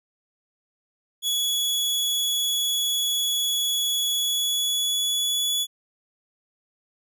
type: tone with pitch glide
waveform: sawtooth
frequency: 3381 to 3412 Hz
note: G#7 to G#7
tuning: +30 to +46 cents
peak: -19 dBFS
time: 1.22-5.67 s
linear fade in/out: 50 ms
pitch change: +16 cents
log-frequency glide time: 4.12-5.53 s
effects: none